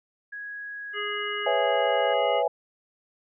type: tone with pitch glide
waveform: sine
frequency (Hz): 1661.2 to 1647.8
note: G#6 to G#6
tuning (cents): 0 to -14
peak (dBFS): -34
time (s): 0.32-2.14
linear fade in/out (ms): 10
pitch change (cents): -14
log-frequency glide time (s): 0.73-1.81
type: harmonic tone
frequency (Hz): 414.3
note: G#4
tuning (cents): -4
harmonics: 1 / 3 / 5 / 7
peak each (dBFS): -34 / -34 / -34 / -34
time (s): 0.93-2.43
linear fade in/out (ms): 50
type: chord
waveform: sine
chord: C# minor seventh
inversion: third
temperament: equal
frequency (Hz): 493.9 / 554.4 / 659.3 / 830.6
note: B4 / C#5 / E5 / G#5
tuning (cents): 0 / 0 / 0 / 0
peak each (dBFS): -27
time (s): 1.46-2.48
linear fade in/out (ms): 5
effects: none